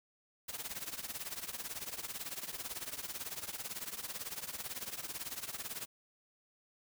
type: noise with tremolo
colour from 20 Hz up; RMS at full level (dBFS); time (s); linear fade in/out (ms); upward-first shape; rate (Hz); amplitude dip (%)
white; -39; 0.48-5.86; 10; triangle; 18; 90
effects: none